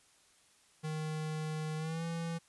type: tone with pitch glide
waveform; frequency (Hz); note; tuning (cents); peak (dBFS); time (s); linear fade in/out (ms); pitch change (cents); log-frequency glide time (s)
square; 155.56 to 166.73; D#3 to E3; 0 to +20; -36; 0.83-2.39; 20; +120; 1.77-2.04
effects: white hiss -66 dBFS RMS until 2.48 s + resampled to 24000 Hz